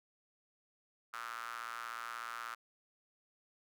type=tone with high-pass filter; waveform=square; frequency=58.27 Hz; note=A#1; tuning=in tune; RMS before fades=-44 dBFS; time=1.13-2.55 s; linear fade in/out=10 ms; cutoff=1300 Hz; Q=5.8; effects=none